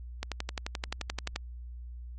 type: click train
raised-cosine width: 0.2 ms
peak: -16 dBFS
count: 14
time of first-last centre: 0.23-1.36 s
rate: 11.5 Hz
effects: added 60 Hz sine -40 dBFS peak until 2.18 s + AAC 32 kbps